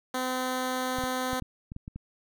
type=tone; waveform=10% pulse; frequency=255.9 Hz; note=C4; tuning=38 cents flat; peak=-20 dBFS; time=0.14-1.4 s; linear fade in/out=5 ms
type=clicks; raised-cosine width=5 ms; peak=-26 dBFS; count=8; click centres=0.986 / 1.038 / 1.332 / 1.423 / 1.719 / 1.764 / 1.879 / 1.96 s
effects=none